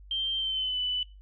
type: tone with pitch glide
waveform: sine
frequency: 3147 to 2989 Hz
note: G7 to F#7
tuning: +6 to +17 cents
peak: -27 dBFS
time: 0.11-1.03 s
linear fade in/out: 2 ms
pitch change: -89 cents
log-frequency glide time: 0.36-0.79 s
effects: noise-tail reverb RT60 0.3 s tail -21 dB re dry + added 49 Hz sine -47 dBFS peak until 1.21 s